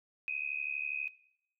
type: tone with amplitude modulation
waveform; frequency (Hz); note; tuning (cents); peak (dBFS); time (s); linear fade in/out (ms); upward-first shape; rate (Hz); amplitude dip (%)
sine; 2518; D#7; +20; -29; 0.28-1.08; 0; sine; 72.3; 90
effects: noise-tail reverb RT60 0.7 s tail -18 dB re dry